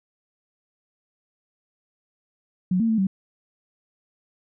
sine tone with pitch steps, 182.9 / 227.2 / 221.9 / 191.9 Hz, F#3 / A#3 / A3 / G3, -20 / -44 / +15 / -37 cents, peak -18 dBFS, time 2.71-3.07 s, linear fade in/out 5 ms, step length 90 ms, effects none

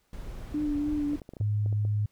brown noise, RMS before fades -39 dBFS, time 0.13-1.2 s, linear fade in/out 2 ms
sine tone with vibrato, 295 Hz, D4, 8 cents sharp, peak -26 dBFS, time 0.54-1.16 s, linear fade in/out 5 ms, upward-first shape triangle, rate 3.3 Hz, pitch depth 37 cents each way
clicks, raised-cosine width 2 ms, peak -29 dBFS, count 9, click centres 1.134 / 1.218 / 1.291 / 1.336 / 1.368 / 1.411 / 1.661 / 1.727 / 1.851 s
sine tone, 104.6 Hz, G#2, 13 cents sharp, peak -24 dBFS, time 1.4-2.06 s, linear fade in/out 5 ms
effects pink hiss -71 dBFS RMS until 2.11 s

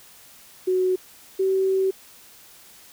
sine tone pair in turn, 370 / 382.2 Hz, F#4 / G4, 0 / -44 cents, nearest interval minor second, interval 56 cents, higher second, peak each -18 dBFS, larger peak neither, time 0.67-0.96 / 1.39-1.91 s, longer second, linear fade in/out 10 ms, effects white hiss -49 dBFS RMS until 2.92 s

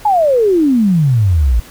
sine exponential sweep, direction down, 871 to 53.9 Hz, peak -8 dBFS, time 0.05-1.6 s, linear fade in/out 5 ms, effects pink hiss -38 dBFS RMS until 1.7 s

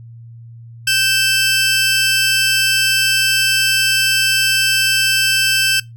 20% pulse tone pair together, 1557.7 / 2637 Hz, G6 / E7, -11 / 0 cents, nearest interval major sixth, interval 911 cents, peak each -11 dBFS, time 0.87-5.8 s, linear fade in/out 5 ms, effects noise-tail reverb RT60 0.2 s tail -23 dB re dry + added 116 Hz sine -34 dBFS peak until 5.96 s

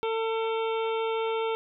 harmonic tone, 448.8 Hz, A4, 34 cents sharp, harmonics 1 / 2 / 3 / 5 / 6 / 7 / 8, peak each -27 / -33 / -37 / -41 / -43 / -44 / -45 dBFS, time 0.03-1.55 s, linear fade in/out 0 ms, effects none

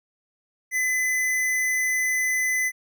square tone, 2017 Hz, B6, 36 cents sharp, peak -22 dBFS, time 0.71-2.72 s, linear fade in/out 50 ms, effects none

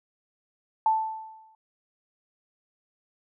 sine tone with exponential decay, 880 Hz, A5, in tune, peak -17 dBFS, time 0.86-1.55 s, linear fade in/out 2 ms, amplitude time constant 150 ms, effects none

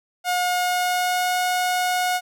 sawtooth tone with pitch glide, 719 to 726.5 Hz, F#5 to F#5, -50 to -32 cents, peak -16 dBFS, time 0.24-2.21 s, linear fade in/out 50 ms, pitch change +18 cents, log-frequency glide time 0.49-1.39 s, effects none

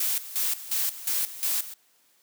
blue noise with tremolo, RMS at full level -26 dBFS, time 0-1.74 s, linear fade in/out 5 ms, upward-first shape square, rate 2.8 Hz, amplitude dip 80%, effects white hiss -64 dBFS RMS until 2.22 s + high-pass 200 Hz 12 dB/octave

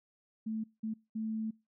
sine tone bursts at uneven times, 219.9 Hz, A3, 1 cent flat, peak -33 dBFS, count 3, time 0.46-0.64 / 0.83-0.94 / 1.15-1.51 s, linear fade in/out 10 ms, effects noise-tail reverb RT60 0.3 s tail -26 dB re dry

